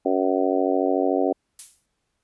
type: harmonic tone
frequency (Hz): 93.6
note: F#2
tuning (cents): +20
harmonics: 3 / 4 / 5 / 6 / 7 / 8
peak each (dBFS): -24 / -25 / -26 / -27 / -27 / -28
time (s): 0.05-1.33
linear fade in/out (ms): 10
type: noise with exponential decay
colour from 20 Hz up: violet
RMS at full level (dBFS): -30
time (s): 1.59-1.86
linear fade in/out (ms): 2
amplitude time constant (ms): 58
effects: pink hiss -75 dBFS RMS until 2.23 s + resampled to 24000 Hz